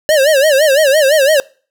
square tone with vibrato, 579 Hz, D5, 25 cents flat, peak -8 dBFS, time 0.09-1.4 s, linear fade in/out 0 ms, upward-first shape sine, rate 5.9 Hz, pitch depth 160 cents each way, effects noise-tail reverb RT60 0.4 s tail -24 dB re dry

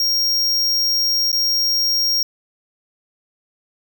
square tone with dropouts, 5580 Hz, F8, 2 cents flat, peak -16 dBFS, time 0-2.23 s, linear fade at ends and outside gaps 2 ms, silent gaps 1.317-1.328 s, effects none

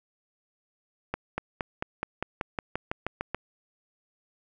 accelerating click train, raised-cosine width 0.5 ms, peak -14 dBFS, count 13, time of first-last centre 1.14-3.346 s, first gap 240 ms, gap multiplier 0.95, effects none

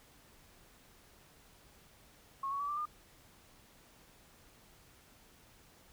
sine tone with pitch steps, 1089 / 1117.7 / 1147.1 / 1177.3 / 1208.3 Hz, C#6 / C#6 / D6 / D6 / D6, -31 / +14 / -41 / +4 / +49 cents, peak -34 dBFS, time 2.43-2.855 s, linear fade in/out 5 ms, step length 85 ms, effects pink hiss -62 dBFS RMS until 5.92 s

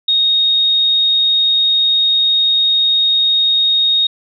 sine tone, 3729 Hz, A#7, in tune, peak -10 dBFS, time 0.08-4.07 s, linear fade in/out 5 ms, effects none

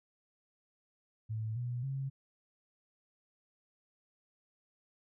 sine tone with pitch steps, 110 / 122.05 / 135.43 Hz, A2 / B2 / C#3, 0 / -20 / -40 cents, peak -34 dBFS, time 1.29-2.1 s, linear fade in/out 20 ms, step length 270 ms, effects none

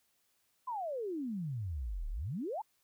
sine exponential two-way sweep, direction down then up, 1048 to 33.86 to 946 Hz, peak -35 dBFS, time 0.67-2.62 s, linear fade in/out 10 ms, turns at 2.09 s, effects white hiss -75 dBFS RMS until 2.83 s

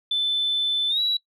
sine tone with pitch glide, 3520 to 3906 Hz, A7 to B7, 0 to -20 cents, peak -19 dBFS, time 0.11-1.17 s, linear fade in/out 5 ms, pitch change +180 cents, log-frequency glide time 0.89-1 s, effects noise-tail reverb RT60 0.1 s tail -19 dB re dry + tanh soft clip ceiling -15 dBFS

